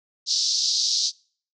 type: band-pass noise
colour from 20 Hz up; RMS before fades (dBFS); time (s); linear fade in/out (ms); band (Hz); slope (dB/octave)
pink; -23; 0.26-1.12; 50; 4100 to 5900; 48
effects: noise-tail reverb RT60 0.5 s tail -26 dB re dry